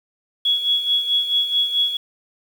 sine tone with tremolo, 3356 Hz, G#7, 17 cents sharp, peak -14 dBFS, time 0.45-1.97 s, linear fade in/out 5 ms, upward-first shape sine, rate 4.6 Hz, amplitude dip 65%, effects 7-bit

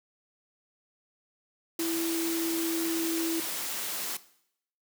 sine tone with pitch glide, 331.6 to 329.5 Hz, E4 to E4, +10 to -1 cents, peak -28 dBFS, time 1.79-3.4 s, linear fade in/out 2 ms, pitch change -11 cents, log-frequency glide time 1.92-3.28 s
white noise, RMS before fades -34 dBFS, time 1.79-4.17 s, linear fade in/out 5 ms
effects noise-tail reverb RT60 0.7 s tail -17 dB re dry + high-pass 200 Hz 12 dB/octave

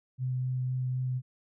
sine tone with vibrato, 127.8 Hz, C3, 40 cents flat, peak -28 dBFS, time 0.18-1.22 s, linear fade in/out 50 ms, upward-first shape sine, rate 3.9 Hz, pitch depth 8 cents each way, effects none

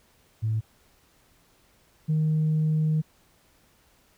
sine tone pair in turn, 110 / 155.56 Hz, A2 / D#3, 0 / 0 cents, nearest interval tritone, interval 600 cents, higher second, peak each -22 / -19 dBFS, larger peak second, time 0.42-0.61 / 2.08-3.02 s, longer second, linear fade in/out 20 ms, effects tanh soft clip ceiling -18 dBFS + pink hiss -62 dBFS RMS until 4.17 s

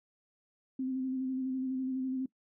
sine tone with vibrato, 260.6 Hz, C4, 7 cents flat, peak -31 dBFS, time 0.79-2.26 s, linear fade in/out 5 ms, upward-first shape square, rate 12 Hz, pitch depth 21 cents each way, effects noise-tail reverb RT60 0.1 s tail -20 dB re dry

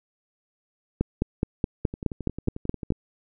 two click trains, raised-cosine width 3 ms, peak -20 / -9 dBFS, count 13 / 10, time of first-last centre 1.85-2.921 / 1.01-2.905 s, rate 11.2 / 4.75 Hz, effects none

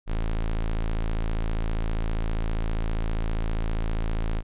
square tone, 27.5 Hz, A0, in tune, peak -24 dBFS, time 0.06-4.43 s, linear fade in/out 50 ms, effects resampled to 8000 Hz

